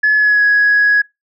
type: tone with pitch glide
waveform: sine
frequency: 1709 to 1669 Hz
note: G#6 to G#6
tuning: +49 to +8 cents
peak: -7 dBFS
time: 0.03-1.02 s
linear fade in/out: 10 ms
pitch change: -41 cents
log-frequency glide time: 0.16-0.43 s
effects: noise-tail reverb RT60 0.2 s tail -25 dB re dry + tanh soft clip ceiling -5 dBFS

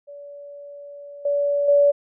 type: tone with level steps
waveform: sine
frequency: 573 Hz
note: D5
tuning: 43 cents flat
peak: -36 / -18 / -12 dBFS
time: 0.07-1.92 s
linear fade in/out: 20 ms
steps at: 1.25 / 1.68 s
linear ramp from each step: 5 ms
effects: none

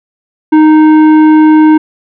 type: tone with tanh clipping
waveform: triangle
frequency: 310 Hz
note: D#4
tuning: 6 cents flat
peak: -3 dBFS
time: 0.52-1.78 s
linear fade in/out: 10 ms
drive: 15 dB
effects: none

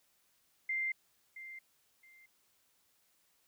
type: tone with echo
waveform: sine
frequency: 2093 Hz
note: C7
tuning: in tune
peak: -32 dBFS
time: 0.69-0.92 s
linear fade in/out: 5 ms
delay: 670 ms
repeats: 2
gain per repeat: -13 dB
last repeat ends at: 2.26 s
effects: white hiss -73 dBFS RMS until 3.47 s

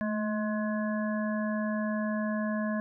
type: harmonic tone with a mistuned harmonic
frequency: 211.3 Hz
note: G#3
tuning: 30 cents sharp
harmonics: 1 / 3 / 5 / 7 / 8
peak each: -29 / -35 / -40 / -48 / -39 dBFS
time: 0.01-2.8 s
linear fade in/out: 0 ms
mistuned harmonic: 1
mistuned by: +42 cents
effects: none

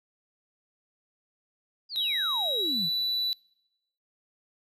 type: exponential sweep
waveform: sine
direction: down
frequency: 5030 to 145.9 Hz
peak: -32 dBFS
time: 1.89-2.9 s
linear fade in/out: 50 ms
type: tone with pitch glide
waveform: triangle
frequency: 3849 to 3962 Hz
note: B7 to B7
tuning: -45 to +5 cents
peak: -24 dBFS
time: 1.96-3.33 s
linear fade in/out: 0 ms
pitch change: +50 cents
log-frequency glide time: 2.57-2.76 s
effects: noise-tail reverb RT60 0.9 s tail -26 dB re dry + tanh soft clip ceiling -17 dBFS

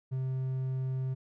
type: tone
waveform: triangle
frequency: 130.81 Hz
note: C3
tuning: in tune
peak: -28 dBFS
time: 0.11-1.15 s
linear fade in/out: 20 ms
effects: none

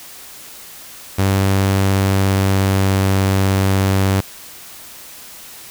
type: tone with pitch glide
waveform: sawtooth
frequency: 97.1 to 96.54 Hz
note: G2 to G2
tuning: -16 to -26 cents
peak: -9 dBFS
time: 1.18-4.21 s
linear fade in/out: 10 ms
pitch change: -10 cents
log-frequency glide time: 2.07-3 s
effects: white hiss -37 dBFS RMS until 5.7 s

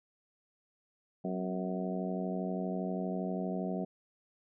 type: harmonic tone with a mistuned harmonic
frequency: 92.5 Hz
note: F#2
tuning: in tune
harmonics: 2 / 3 / 4 / 5 / 6 / 7 / 8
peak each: -35 / -41 / -41 / -43 / -47 / -41 / -45 dBFS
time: 1.24-3.85 s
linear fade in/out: 10 ms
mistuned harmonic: 3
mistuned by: -80 cents
effects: none

